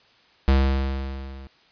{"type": "tone with level ramp", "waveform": "square", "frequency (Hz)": 67.3, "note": "C2", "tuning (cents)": 49, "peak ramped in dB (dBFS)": [-14, -39], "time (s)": [0.48, 1.47], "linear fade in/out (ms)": 0, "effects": ["white hiss -57 dBFS RMS until 1.71 s", "resampled to 11025 Hz"]}